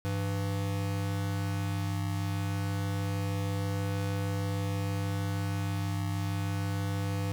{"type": "tone pair together", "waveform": "square", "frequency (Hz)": [99.65, 166], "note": ["G2", "E3"], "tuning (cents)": [29, 12], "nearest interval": "major sixth", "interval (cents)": 883, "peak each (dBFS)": [-31, -37], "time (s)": [0.05, 7.32], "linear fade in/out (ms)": 0, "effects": []}